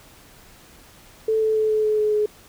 sine tone with pitch steps, 440 / 437 / 433.9 / 430.9 / 428 / 425 / 422.1 Hz, A4 / A4 / A4 / A4 / A4 / G#4 / G#4, 0 / -12 / -24 / -36 / -48 / +40 / +28 cents, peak -17 dBFS, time 1.28-2.26 s, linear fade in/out 5 ms, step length 140 ms, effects pink hiss -49 dBFS RMS until 2.48 s

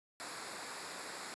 pink noise with comb filter, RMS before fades -45 dBFS, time 0.2-1.34 s, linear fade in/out 0 ms, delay 0.33 ms, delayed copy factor -0.6, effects high-pass 200 Hz 12 dB/octave + resampled to 24000 Hz

